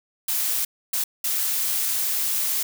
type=noise bursts at uneven times; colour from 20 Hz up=blue; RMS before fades=-24 dBFS; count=3; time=0.28-0.65 / 0.93-1.04 / 1.24-2.63 s; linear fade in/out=5 ms; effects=none